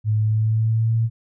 sine tone with pitch glide, 107.6 to 113.8 Hz, A2 to A#2, -38 to -41 cents, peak -16 dBFS, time 0.04-1.1 s, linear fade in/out 50 ms, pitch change +97 cents, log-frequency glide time 0.18-0.97 s, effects none

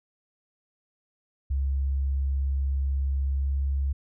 sine tone with pitch glide, 68.2 to 68.71 Hz, C#2 to C#2, -28 to -15 cents, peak -23 dBFS, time 1.5-3.93 s, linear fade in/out 10 ms, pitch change +13 cents, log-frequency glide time 3.36-3.49 s, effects none

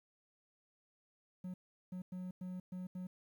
triangle tone bursts at uneven times, 182.7 Hz, F#3, 22 cents flat, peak -39 dBFS, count 6, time 1.44-1.54 / 1.92-2.02 / 2.12-2.31 / 2.41-2.6 / 2.72-2.87 / 2.95-3.07 s, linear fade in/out 5 ms, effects 12-bit

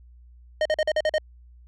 square tone bursts, 618 Hz, D#5, 12 cents flat, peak -20 dBFS, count 7, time 0.61-1.182 s, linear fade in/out 2 ms, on 44 ms, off 44 ms, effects added 60 Hz sine -47 dBFS peak until 1.67 s + low-pass 4000 Hz 12 dB/octave

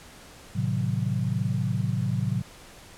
sine chord, A diminished seventh, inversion none, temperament equal with one note detuned, 110 / 130.81 / 153.95 / 185 Hz, A2 / C3 / Eb3 / Gb3, 0 / 0 / -18 / 0 cents, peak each -28 / -28 / -32 / -30 dBFS, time 0.55-2.42 s, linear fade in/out 10 ms, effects pink hiss -48 dBFS RMS until 2.97 s + low-pass 11000 Hz 12 dB/octave

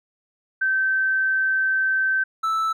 sine / triangle tone pair in turn, 1547 / 1316.5 Hz, G6 / E6, -23 / -3 cents, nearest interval minor third, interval 280 cents, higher first, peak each -18 dBFS, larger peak neither, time 0.61-2.24 / 2.43-2.73 s, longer first, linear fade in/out 10 ms, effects none

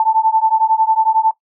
sine beating tone pair, 879 / 890 Hz, A5 / A5, -2 / +20 cents, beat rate 11 Hz, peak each -14 / -14 dBFS, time 0-1.31 s, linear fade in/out 2 ms, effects noise-tail reverb RT60 0.1 s tail -17 dB re dry

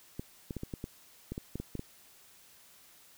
clicks, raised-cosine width 3 ms, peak -24 dBFS, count 12, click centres 0.195 / 0.508 / 0.567 / 0.634 / 0.738 / 0.841 / 1.32 / 1.379 / 1.556 / 1.6 / 1.753 / 1.794 s, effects white hiss -59 dBFS RMS until 3.17 s

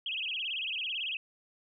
sine tone with vibrato, 2883 Hz, F#7, 46 cents flat, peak -32 dBFS, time 0.06-1.17 s, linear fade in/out 2 ms, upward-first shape sine, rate 18 Hz, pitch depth 240 cents each way, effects none

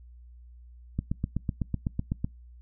click train, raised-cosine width 5 ms, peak -15 dBFS, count 11, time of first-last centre 0.99-2.245 s, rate 7.97 Hz, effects noise-tail reverb RT60 0.2 s tail -25 dB re dry + added 60 Hz sine -47 dBFS peak until 2.61 s

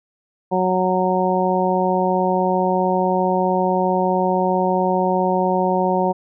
harmonic tone, 184.6 Hz, F#3, 4 cents flat, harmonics 1 / 2 / 3 / 4 / 5, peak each -22 / -22 / -22 / -22 / -22 dBFS, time 0.51-6.13 s, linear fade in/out 20 ms, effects none

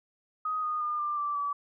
sine tone with pitch steps, 1253 / 1231.5 / 1210.3 / 1189.5 / 1169.1 / 1149 Hz, D#6 / D#6 / D#6 / D6 / D6 / D6, +12 / -18 / -48 / +22 / -8 / -38 cents, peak -28 dBFS, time 0.45-1.53 s, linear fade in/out 5 ms, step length 180 ms, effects none

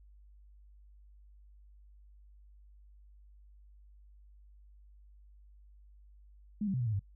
sine tone with pitch steps, 209.8 / 192.8 / 127.8 / 120.4 / 109.5 / 98.8 Hz, G#3 / G3 / C3 / B2 / A2 / G2, +18 / -28 / -40 / -44 / -8 / +14 cents, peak -30 dBFS, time 6.61-6.994 s, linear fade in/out 5 ms, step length 64 ms, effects noise-tail reverb RT60 0.1 s tail -20 dB re dry + added 50 Hz sine -55 dBFS peak until 7.15 s

